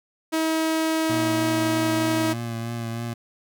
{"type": "tone", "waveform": "sawtooth", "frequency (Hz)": 320, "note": "D#4", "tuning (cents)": 49, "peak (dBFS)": -17, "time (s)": [0.32, 2.34], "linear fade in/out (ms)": 20}
{"type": "tone with vibrato", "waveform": "25% pulse", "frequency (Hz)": 116.2, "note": "A#2", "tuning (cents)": -5, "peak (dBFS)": -24, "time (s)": [1.09, 3.14], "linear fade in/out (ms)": 10, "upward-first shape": "triangle", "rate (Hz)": 3.2, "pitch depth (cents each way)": 31}
{"effects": []}